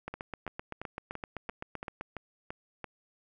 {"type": "two click trains", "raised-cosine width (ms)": 0.5, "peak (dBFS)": [-22, -23], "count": [16, 9], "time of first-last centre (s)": [[0.08, 2.011], [0.14, 2.843]], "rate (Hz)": [7.77, 2.96], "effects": []}